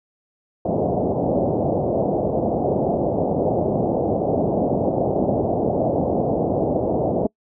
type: low-pass noise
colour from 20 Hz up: white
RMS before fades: -20 dBFS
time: 0.65-7.27 s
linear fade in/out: 5 ms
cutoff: 720 Hz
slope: 48 dB/octave
effects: noise-tail reverb RT60 0.1 s tail -26 dB re dry + high-pass 100 Hz 12 dB/octave